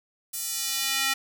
square tone with high-pass filter sweep, 269.8 Hz, C#4, 47 cents flat, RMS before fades -28 dBFS, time 0.33-1.14 s, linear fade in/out 10 ms, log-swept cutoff 8800 to 1800 Hz, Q 0.88, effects none

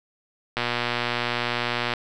click train, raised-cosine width 0.3 ms, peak -8 dBFS, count 165, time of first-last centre 0.57-1.937 s, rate 120 Hz, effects none

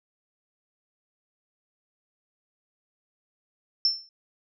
sine tone with exponential decay, 5360 Hz, E8, 28 cents sharp, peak -16 dBFS, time 3.85-4.09 s, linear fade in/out 1 ms, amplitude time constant 51 ms, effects none

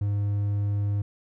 triangle tone, 101.9 Hz, G#2, 32 cents flat, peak -21 dBFS, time 0.01-1.02 s, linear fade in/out 5 ms, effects none

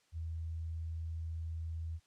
sine tone, 81.5 Hz, E2, 19 cents flat, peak -37 dBFS, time 0.12-2 s, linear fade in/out 50 ms, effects white hiss -72 dBFS RMS until 2.06 s + low-pass 7000 Hz 12 dB/octave

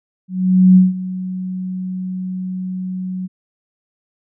sine tone with ADSR envelope, 185 Hz, F#3, in tune, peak -4 dBFS, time 0.28-3.28 s, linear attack 480 ms, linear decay 170 ms, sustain -17 dB, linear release 28 ms, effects none

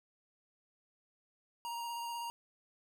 square tone with vibrato, 939 Hz, A#5, 12 cents sharp, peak -39 dBFS, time 1.65-2.3 s, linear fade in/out 0 ms, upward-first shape square, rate 16 Hz, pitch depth 12 cents each way, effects none

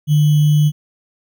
sine tone with sample-and-hold, 149.5 Hz, D3, 31 cents sharp, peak -9 dBFS, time 0.07-0.72 s, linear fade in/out 50 ms, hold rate 3150 Hz, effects none

